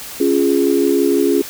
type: chord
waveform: sine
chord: Db major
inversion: none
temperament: equal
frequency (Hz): 277.2 / 349.2 / 415.3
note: Db4 / F4 / Ab4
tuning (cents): 0 / 0 / 0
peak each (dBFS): -16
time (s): 0.2-1.42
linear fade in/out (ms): 5
effects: white hiss -31 dBFS RMS until 1.49 s